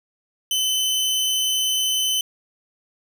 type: tone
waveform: sawtooth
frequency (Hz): 3042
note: F#7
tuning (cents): +47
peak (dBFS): -16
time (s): 0.51-2.21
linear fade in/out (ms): 2
effects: none